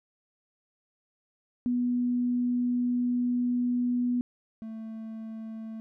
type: tone pair in turn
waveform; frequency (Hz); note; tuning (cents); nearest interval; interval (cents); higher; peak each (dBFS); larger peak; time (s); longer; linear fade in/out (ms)
sine / triangle; 245.1 / 222.1; B3 / A3; -13 / +16; major second; 171; first; -24 / -34; first; 1.66-4.21 / 4.62-5.8; first; 0
effects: none